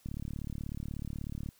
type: click train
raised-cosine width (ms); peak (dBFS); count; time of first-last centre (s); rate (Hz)
5; -26; 53; 0.06-1.489; 36.4
effects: white hiss -65 dBFS RMS until 1.59 s